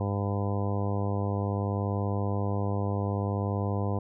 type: harmonic tone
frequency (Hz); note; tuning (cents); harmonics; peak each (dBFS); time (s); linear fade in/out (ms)
100.6; G2; +45; 1 / 2 / 3 / 4 / 5 / 6 / 7 / 8 / 9 / 10; -28 / -34 / -38 / -38 / -37 / -42 / -40 / -43 / -43 / -42; 0-3.99; 5
effects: none